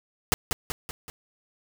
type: noise with echo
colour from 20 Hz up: pink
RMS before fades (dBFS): -21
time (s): 0.32-0.34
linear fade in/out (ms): 0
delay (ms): 190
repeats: 4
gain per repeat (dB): -5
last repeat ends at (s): 1.1
effects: none